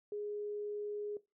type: tone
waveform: sine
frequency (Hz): 415.3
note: G#4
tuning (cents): 0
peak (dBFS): -37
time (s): 0.12-1.17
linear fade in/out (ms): 2
effects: noise-tail reverb RT60 0.2 s tail -17 dB re dry